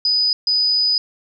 sine tone bursts at uneven times, 4978 Hz, D#8, in tune, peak -14 dBFS, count 2, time 0.05-0.33 / 0.47-0.98 s, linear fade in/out 2 ms, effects none

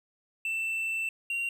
triangle tone pair in turn, 2669 / 2757 Hz, E7 / F7, +21 / -23 cents, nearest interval minor second, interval 56 cents, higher second, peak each -27 / -27 dBFS, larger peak neither, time 0.45-1.09 / 1.3-1.49 s, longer first, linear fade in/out 2 ms, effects none

